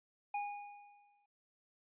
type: tone with exponential decay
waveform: square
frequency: 819 Hz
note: G#5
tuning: 24 cents flat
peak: -35 dBFS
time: 0.34-1.26 s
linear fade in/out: 5 ms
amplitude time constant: 200 ms
effects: resampled to 8000 Hz